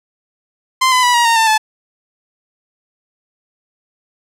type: tone with pitch steps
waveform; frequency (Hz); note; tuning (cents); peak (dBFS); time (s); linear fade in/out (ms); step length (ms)
sawtooth; 1040 / 1009.2 / 979.4 / 950.4 / 922.3 / 895 / 868.5; C6 / B5 / B5 / A#5 / A#5 / A5 / A5; -11 / +37 / -15 / +33 / -19 / +29 / -23; -6; 0.81-1.58; 10; 110
effects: low-pass 10000 Hz 12 dB/octave